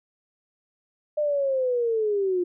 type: linear sweep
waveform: sine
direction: down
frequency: 606 to 349.2 Hz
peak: -21 dBFS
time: 1.17-2.44 s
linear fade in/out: 10 ms
effects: none